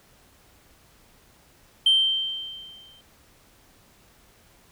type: tone with exponential decay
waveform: sine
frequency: 3130 Hz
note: G7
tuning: 3 cents flat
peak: -12 dBFS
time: 1.86-3.01 s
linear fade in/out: 5 ms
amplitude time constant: 250 ms
effects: tanh soft clip ceiling -12 dBFS + pink hiss -57 dBFS RMS until 4.71 s